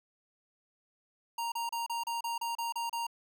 square tone bursts, 932.3 Hz, A#5, in tune, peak -33 dBFS, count 10, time 1.38-3.068 s, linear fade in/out 5 ms, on 140 ms, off 32 ms, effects none

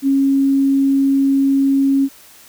sine tone, 273.6 Hz, C#4, 23 cents flat, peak -11 dBFS, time 0.02-2.09 s, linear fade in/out 50 ms, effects white hiss -44 dBFS RMS until 2.48 s

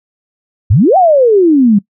sine exponential two-way sweep, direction up then down, 83.2 to 784 to 194.1 Hz, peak -4 dBFS, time 0.7-1.79 s, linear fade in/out 10 ms, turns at 0.97 s, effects noise-tail reverb RT60 0.1 s tail -22 dB re dry

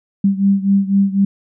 sine beating tone pair, 196 / 200 Hz, G3 / G3, 0 / +35 cents, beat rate 4 Hz, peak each -13 / -16 dBFS, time 0.24-1.25 s, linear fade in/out 5 ms, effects none

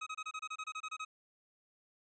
25% pulse tone bursts, 1268 Hz, D#6, 32 cents sharp, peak -35 dBFS, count 13, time 0.01-1.05 s, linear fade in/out 10 ms, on 56 ms, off 26 ms, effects resampled to 16000 Hz

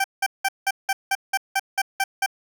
20% pulse tone bursts, 780 Hz, G5, 9 cents flat, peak -14 dBFS, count 11, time 0-2.262 s, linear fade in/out 5 ms, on 42 ms, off 180 ms, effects none

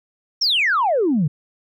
sine exponential sweep, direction down, 5740 to 136.9 Hz, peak -14 dBFS, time 0.41-1.28 s, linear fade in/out 10 ms, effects tanh soft clip ceiling -11 dBFS

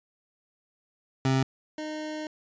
25% pulse tone pair in turn, 132.7 / 307.7 Hz, C3 / D#4, +25 / -19 cents, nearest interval octave + minor third, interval 1456 cents, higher second, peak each -18 / -29 dBFS, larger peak first, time 1.25-1.43 / 1.78-2.27 s, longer second, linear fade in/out 2 ms, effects resampled to 16000 Hz

